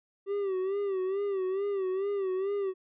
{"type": "tone with vibrato", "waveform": "triangle", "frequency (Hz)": 388.4, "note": "G4", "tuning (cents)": -16, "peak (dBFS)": -26, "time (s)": [0.26, 2.74], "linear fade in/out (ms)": 50, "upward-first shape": "sine", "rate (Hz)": 2.3, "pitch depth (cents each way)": 82, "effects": ["resampled to 8000 Hz"]}